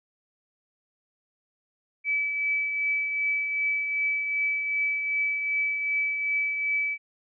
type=tone with tremolo; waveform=sine; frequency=2299 Hz; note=D7; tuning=37 cents flat; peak=-22 dBFS; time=2.04-6.98 s; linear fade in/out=50 ms; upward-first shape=triangle; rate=2.6 Hz; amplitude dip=45%; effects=none